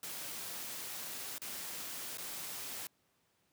white noise with dropouts, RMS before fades -43 dBFS, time 0.03-2.87 s, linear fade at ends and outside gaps 2 ms, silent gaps 1.382-1.417 / 2.173-2.182 s, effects pink hiss -75 dBFS RMS until 3.52 s + high-pass 100 Hz 12 dB/octave

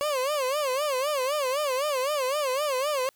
30% pulse tone with vibrato, 554.4 Hz, C#5, in tune, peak -22 dBFS, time 0.01-3.09 s, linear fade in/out 0 ms, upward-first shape sine, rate 3.9 Hz, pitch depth 160 cents each way, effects white hiss -66 dBFS RMS until 3.15 s

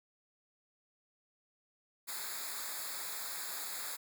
white noise with comb filter, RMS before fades -41 dBFS, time 2.07-3.97 s, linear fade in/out 20 ms, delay 0.34 ms, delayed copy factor -1, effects none

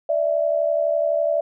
sine tone pair together, 587.4 / 659.3 Hz, D5 / E5, 0 / 0 cents, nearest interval major second, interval 200 cents, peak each -20 / -21 dBFS, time 0.09-1.41 s, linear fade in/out 5 ms, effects none

